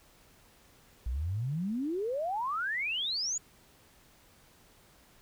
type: exponential sweep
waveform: sine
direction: up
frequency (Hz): 55.9 to 7040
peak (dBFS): -30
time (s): 1.06-3.38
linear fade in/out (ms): 5
effects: pink hiss -61 dBFS RMS until 5.21 s